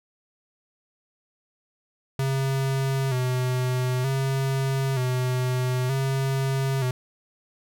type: tone with vibrato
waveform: square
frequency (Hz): 130.81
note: C3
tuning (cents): 0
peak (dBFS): -23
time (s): 2.19-6.91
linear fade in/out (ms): 2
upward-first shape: square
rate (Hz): 0.54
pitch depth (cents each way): 53
effects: none